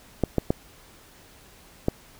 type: clicks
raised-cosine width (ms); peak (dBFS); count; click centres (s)
2; -7; 4; 0.237 / 0.383 / 0.505 / 1.884
effects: pink hiss -52 dBFS RMS until 2.19 s